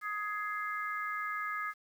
harmonic tone, 417.7 Hz, G#4, 10 cents sharp, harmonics 3 / 4 / 5, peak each -36 / -39 / -41 dBFS, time 0.01-1.74 s, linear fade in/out 50 ms, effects 10-bit

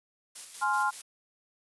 blue noise with tremolo, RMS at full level -40 dBFS, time 0.35-1.02 s, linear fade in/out 10 ms, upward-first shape square, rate 5.2 Hz, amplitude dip 45%
sine chord, F minor, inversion first, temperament just, 838.1 / 1047.7 / 1396.9 Hz, Ab5 / C6 / F6, +16 / +2 / 0 cents, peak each -29 dBFS, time 0.61-0.91 s, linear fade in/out 20 ms
effects resampled to 24000 Hz

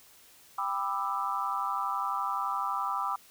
sine chord, E minor seventh, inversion first, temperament just, 791.1 / 988.9 / 1186.7 / 1318.5 Hz, G5 / B5 / D6 / E6, +16 / +2 / +18 / 0 cents, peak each -36 / -34 / -32 / -36 dBFS, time 0.58-3.16 s, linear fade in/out 5 ms, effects white hiss -57 dBFS RMS until 3.3 s

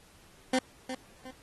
20% pulse tone with echo, 258.2 Hz, C4, 23 cents flat, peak -19 dBFS, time 0.53-0.59 s, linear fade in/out 5 ms, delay 360 ms, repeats 2, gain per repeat -10 dB, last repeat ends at 1.31 s, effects pink hiss -59 dBFS RMS until 1.42 s + AAC 32 kbps

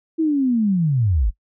sine linear sweep, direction down, 329.6 to 42.08 Hz, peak -15 dBFS, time 0.18-1.31 s, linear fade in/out 20 ms, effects noise-tail reverb RT60 0.1 s tail -20 dB re dry

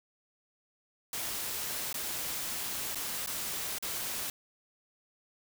white noise with dropouts, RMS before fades -36 dBFS, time 1.13-4.3 s, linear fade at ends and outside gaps 2 ms, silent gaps 1.928-1.942 / 2.948-2.955 / 3.262-3.272 / 3.785-3.825 s, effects none

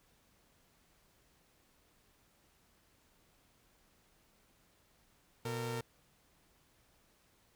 sawtooth tone pair together, 121.7 / 457.5 Hz, B2 / A#4, -25 / -32 cents, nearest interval octave + major seventh, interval 2293 cents, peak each -35 / -36 dBFS, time 5.45-5.81 s, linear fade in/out 5 ms, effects pink hiss -70 dBFS RMS until 7.55 s

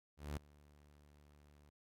sawtooth tone with ADSR envelope, 73.4 Hz, D2, in tune, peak -35 dBFS, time 0.17-1.7 s, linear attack 200 ms, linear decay 7 ms, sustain -24 dB, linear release 8 ms, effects AAC 48 kbps

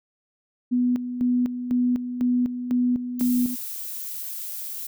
sine tone with tremolo, 246.9 Hz, B3, in tune, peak -18 dBFS, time 0.71-3.56 s, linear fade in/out 20 ms, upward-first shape square, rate 2 Hz, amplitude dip 65%
violet noise, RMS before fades -33 dBFS, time 3.19-4.87 s, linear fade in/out 5 ms
effects none

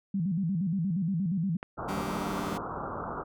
sine tone with vibrato, 179.1 Hz, F3, 44 cents sharp, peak -26 dBFS, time 0.14-1.57 s, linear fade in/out 5 ms, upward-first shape square, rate 8.5 Hz, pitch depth 160 cents each way
click, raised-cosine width 0.5 ms, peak -22 dBFS, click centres 1.629 s
white low-pass noise, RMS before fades -36 dBFS, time 1.77-3.24 s, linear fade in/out 20 ms, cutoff 1400 Hz, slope 96 dB/octave
sawtooth chord, Eb major seventh, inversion none, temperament just, 155.56 / 194.45 / 233.3 / 291.7 Hz, Eb3 / G3 / Bb3 / D4, 0 / -14 / +2 / -12 cents, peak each -37 / -31 / -36 / -35 dBFS, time 1.88-2.58 s, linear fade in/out 10 ms
effects none

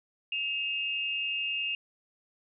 sine tone pair together, 2563 / 2794 Hz, E7 / F7, -49 / 0 cents, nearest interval minor second, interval 149 cents, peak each -33 / -31 dBFS, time 0.32-1.75 s, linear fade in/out 2 ms, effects none

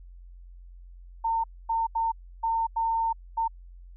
sine tone bursts at uneven times, 908 Hz, A#5, 46 cents flat, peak -23 dBFS, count 6, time 1.24-1.44 / 1.69-1.87 / 1.95-2.12 / 2.43-2.67 / 2.76-3.13 / 3.37-3.48 s, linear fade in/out 10 ms, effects added 44 Hz sine -44 dBFS peak until 3.96 s

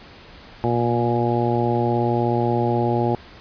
harmonic tone with a mistuned harmonic, 118.9 Hz, A#2, 35 cents sharp, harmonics 1 / 2 / 3 / 4 / 5 / 6 / 7, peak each -23 / -25 / -23 / -28 / -29 / -29 / -25 dBFS, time 0.64-3.15 s, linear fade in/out 0 ms, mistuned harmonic 1, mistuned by +17 cents, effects pink hiss -44 dBFS RMS until 3.4 s + resampled to 11025 Hz

